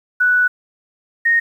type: tone pair in turn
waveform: sine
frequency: 1480 / 1856.3 Hz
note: F#6 / A#6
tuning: 0 / -8 cents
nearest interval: major third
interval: 392 cents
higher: second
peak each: -11 / -11 dBFS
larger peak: neither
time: 0.2-0.48 / 1.25-1.4 s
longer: first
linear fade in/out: 10 ms
effects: 8-bit